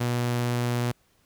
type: tone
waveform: sawtooth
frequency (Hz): 121.1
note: B2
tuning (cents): -34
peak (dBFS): -20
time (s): 0-0.92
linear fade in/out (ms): 10
effects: pink hiss -65 dBFS RMS until 1.25 s